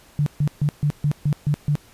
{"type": "tone bursts", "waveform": "sine", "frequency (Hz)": 146.83, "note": "D3", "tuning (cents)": 0, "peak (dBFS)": -16, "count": 8, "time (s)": [0.19, 1.754], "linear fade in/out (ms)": 0, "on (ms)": 73, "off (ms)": 140, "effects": ["pink hiss -51 dBFS RMS until 1.93 s", "resampled to 32000 Hz"]}